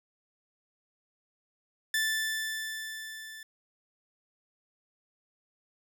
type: tone with level ramp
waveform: sawtooth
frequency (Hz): 1760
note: A6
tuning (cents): 0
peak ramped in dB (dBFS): -22 to -40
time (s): 1.94-3.43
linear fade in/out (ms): 2
effects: none